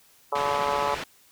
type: harmonic tone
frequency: 143.1 Hz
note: D3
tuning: 45 cents flat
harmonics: 3 / 4 / 5 / 6 / 7 / 8 / 9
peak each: -33 / -30 / -35 / -29 / -29 / -33 / -34 dBFS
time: 0.32-0.95 s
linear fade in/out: 5 ms
type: low-pass noise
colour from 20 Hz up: white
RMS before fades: -34 dBFS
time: 0.35-1.04 s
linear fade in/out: 5 ms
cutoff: 2600 Hz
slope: 12 dB/octave
effects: white hiss -58 dBFS RMS until 1.31 s